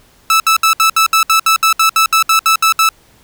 sawtooth tone bursts, 1312 Hz, E6, 9 cents flat, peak -4 dBFS, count 16, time 0.3-2.89 s, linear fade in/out 2 ms, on 100 ms, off 66 ms, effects pink hiss -49 dBFS RMS until 3.23 s

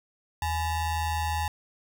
square ring-modulated tone, 459.6 Hz, A#4, 25 cents flat, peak -24 dBFS, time 0.42-1.48 s, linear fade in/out 2 ms, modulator 379 Hz, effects none

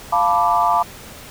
sine chord, B half-diminished seventh, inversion second, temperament equal, 698.5 / 880 / 987.8 / 1174.7 Hz, F5 / A5 / B5 / D6, 0 / 0 / 0 / 0 cents, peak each -19 dBFS, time 0.12-0.83 s, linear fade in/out 10 ms, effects pink hiss -38 dBFS RMS until 1.3 s

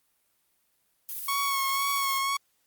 violet noise with tremolo, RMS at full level -34 dBFS, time 1.09-2.18 s, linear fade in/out 0 ms, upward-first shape triangle, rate 14 Hz, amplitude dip 30%
sawtooth tone with vibrato, 1103 Hz, C#6, 9 cents flat, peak -22 dBFS, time 1.28-2.37 s, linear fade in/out 5 ms, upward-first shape sine, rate 2 Hz, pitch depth 29 cents each way
effects white hiss -71 dBFS RMS until 2.66 s + Opus 32 kbps

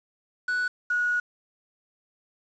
triangle / sine tone pair in turn, 1480 / 1457.1 Hz, F#6 / F#6, 0 / -27 cents, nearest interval unison, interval 27 cents, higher first, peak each -22 dBFS, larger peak neither, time 0.48-0.68 / 0.9-1.2 s, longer second, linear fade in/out 5 ms, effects resampled to 16000 Hz + 8-bit

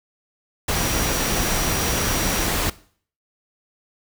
sine tone in noise, 5780 Hz, F#8, 41 cents flat, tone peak -30 dBFS, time 0.75-2.46 s, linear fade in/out 5 ms, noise pink, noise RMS -22 dBFS, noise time 0.68-2.7 s, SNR -11 dB, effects noise-tail reverb RT60 0.5 s tail -19 dB re dry

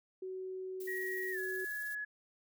sine tone, 374.7 Hz, F#4, 22 cents sharp, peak -39 dBFS, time 0.22-1.65 s, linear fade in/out 5 ms
violet noise with tremolo, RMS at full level -49 dBFS, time 0.8-1.95 s, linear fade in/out 5 ms, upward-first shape square, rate 19 Hz, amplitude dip 25%
sine tone with pitch glide, 1900 to 1692.7 Hz, A#6 to G#6, +33 to +33 cents, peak -37 dBFS, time 0.87-2.05 s, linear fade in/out 10 ms, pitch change -200 cents, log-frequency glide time 1.31-1.39 s
effects none

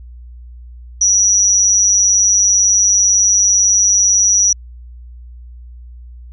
sine tone with amplitude modulation, 5840 Hz, F#8, 24 cents flat, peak -5 dBFS, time 1.01-4.53 s, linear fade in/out 5 ms, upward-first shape sine, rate 202 Hz, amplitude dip 80%, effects added 60 Hz sine -32 dBFS peak until 6.32 s

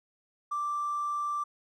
triangle tone with hard clipping, 1174.7 Hz, D6, in tune, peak -29 dBFS, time 0.51-1.44 s, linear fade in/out 10 ms, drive 3 dB, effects none

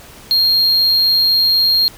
triangle tone, 4228 Hz, C8, 17 cents sharp, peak -9 dBFS, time 0.31-1.88 s, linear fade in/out 0 ms, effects pink hiss -39 dBFS RMS until 1.97 s

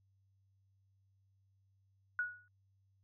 sine tone with exponential decay, 1461 Hz, F#6, 22 cents flat, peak -30 dBFS, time 2.19-2.48 s, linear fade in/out 1 ms, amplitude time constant 63 ms, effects added 97 Hz sine -70 dBFS peak until 3.03 s

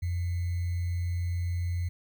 sine tone with sample-and-hold, 87.31 Hz, F2, in tune, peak -27 dBFS, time 0.02-1.89 s, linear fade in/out 10 ms, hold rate 2100 Hz, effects none

